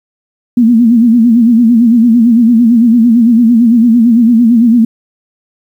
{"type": "tone with vibrato", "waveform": "sine", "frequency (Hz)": 233.1, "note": "A#3", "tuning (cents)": 0, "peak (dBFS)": -3, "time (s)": [0.57, 4.85], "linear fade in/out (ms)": 5, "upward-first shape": "sine", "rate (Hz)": 8.9, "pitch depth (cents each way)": 99, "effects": ["7-bit"]}